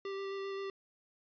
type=tone with vibrato; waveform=square; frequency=392 Hz; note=G4; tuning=in tune; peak=-38 dBFS; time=0.05-0.7 s; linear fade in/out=2 ms; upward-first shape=square; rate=7.6 Hz; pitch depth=8 cents each way; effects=resampled to 11025 Hz